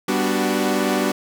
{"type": "chord", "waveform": "sawtooth", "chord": "G major seventh", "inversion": "none", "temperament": "equal with one note detuned", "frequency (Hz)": [196, 246.9, 293.7, 372.4], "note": ["G3", "B3", "D4", "F#4"], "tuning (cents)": [0, 0, 0, 11], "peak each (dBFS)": -20, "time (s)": [0.08, 1.12], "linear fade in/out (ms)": 5, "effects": []}